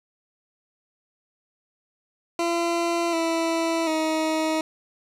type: tone with pitch steps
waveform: 20% pulse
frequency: 340 / 329.8 / 315.9 Hz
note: F4 / E4 / D#4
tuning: -46 / +1 / +26 cents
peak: -17 dBFS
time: 2.39-4.61 s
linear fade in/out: 2 ms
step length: 740 ms
effects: low-pass 9000 Hz 12 dB/octave + 9-bit